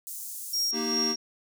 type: high-pass noise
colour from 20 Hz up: pink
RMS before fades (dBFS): -38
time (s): 0.07-0.71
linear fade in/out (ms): 0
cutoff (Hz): 7200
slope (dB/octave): 24
type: tone with tremolo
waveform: sine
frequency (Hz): 5588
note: F8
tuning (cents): 0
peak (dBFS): -24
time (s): 0.53-1.16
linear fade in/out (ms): 5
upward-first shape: sine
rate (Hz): 2.6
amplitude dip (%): 60
type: chord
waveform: square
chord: Eb major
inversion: second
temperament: equal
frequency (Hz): 233.1 / 311.1 / 392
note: Bb3 / Eb4 / G4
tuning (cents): 0 / 0 / 0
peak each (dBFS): -33 / -36 / -34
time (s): 0.72-1.16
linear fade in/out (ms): 50
effects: none